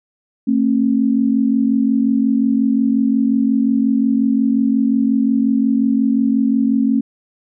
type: tone pair together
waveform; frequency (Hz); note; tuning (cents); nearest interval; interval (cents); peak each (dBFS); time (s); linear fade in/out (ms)
sine; 224.4 / 270; A3 / C#4; +34 / -45; minor third; 321; -15; 0.47-7.01; 10
effects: none